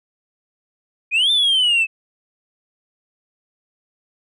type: exponential two-way sweep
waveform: sine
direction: up then down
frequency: 2400 to 3602 to 2590 Hz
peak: -11 dBFS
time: 1.11-1.87 s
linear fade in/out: 50 ms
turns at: 1.31 s
effects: tanh soft clip ceiling -12 dBFS